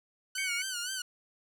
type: tone with vibrato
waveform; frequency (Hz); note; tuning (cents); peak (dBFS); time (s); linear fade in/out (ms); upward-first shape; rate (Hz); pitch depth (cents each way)
10% pulse; 1480; F#6; 0; -25; 0.35-1.02; 5; sine; 3.9; 94
type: tone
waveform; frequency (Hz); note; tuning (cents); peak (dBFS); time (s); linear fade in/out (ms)
sine; 2236; C#7; +14; -32; 0.38-0.62; 2
effects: none